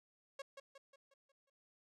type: tone with echo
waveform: sawtooth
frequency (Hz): 549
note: C#5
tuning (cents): -17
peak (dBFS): -40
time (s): 0.39-0.42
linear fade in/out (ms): 5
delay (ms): 180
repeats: 6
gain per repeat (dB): -6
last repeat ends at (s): 1.5
effects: low-pass 8000 Hz 12 dB/octave